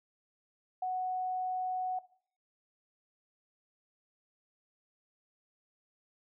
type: tone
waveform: sine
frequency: 740 Hz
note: F#5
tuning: in tune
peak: -31 dBFS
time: 0.82-1.99 s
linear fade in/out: 5 ms
effects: noise-tail reverb RT60 0.5 s tail -17 dB re dry